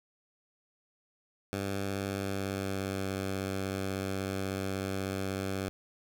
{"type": "tone with pitch glide", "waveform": "10% pulse", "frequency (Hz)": [98.4, 96.37], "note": ["G2", "G2"], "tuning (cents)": [7, -29], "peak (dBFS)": -24, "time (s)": [1.53, 5.69], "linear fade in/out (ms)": 0, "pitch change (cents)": -36, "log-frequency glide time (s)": [1.98, 3.08], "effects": []}